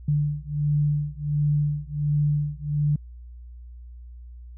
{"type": "beating tone pair", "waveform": "sine", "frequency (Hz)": [146.83, 148.23], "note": ["D3", "D3"], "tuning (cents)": [0, 16], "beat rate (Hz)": 1.4, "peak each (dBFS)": -24, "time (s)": [0.08, 2.96], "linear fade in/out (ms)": 5, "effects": ["added 60 Hz sine -39 dBFS peak until 4.57 s"]}